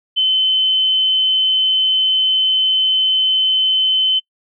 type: tone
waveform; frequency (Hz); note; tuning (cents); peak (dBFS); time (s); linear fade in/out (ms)
sine; 3057; G7; -44; -12; 0.16-4.2; 20
effects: noise-tail reverb RT60 0.1 s tail -23 dB re dry